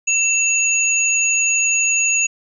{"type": "tone pair together", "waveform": "sine", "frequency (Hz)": [2678, 6744], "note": ["E7", "G#8"], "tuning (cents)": [27, 26], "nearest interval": "octave + major third", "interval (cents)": 1599, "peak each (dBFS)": -17, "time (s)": [0.07, 2.27], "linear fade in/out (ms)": 10, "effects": []}